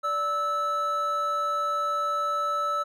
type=tone pair together; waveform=triangle; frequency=583.5 / 1310 Hz; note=D5 / E6; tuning=-11 / -11 cents; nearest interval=octave + major second; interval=1400 cents; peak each=-31 / -23 dBFS; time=0.03-2.84 s; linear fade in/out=20 ms; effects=none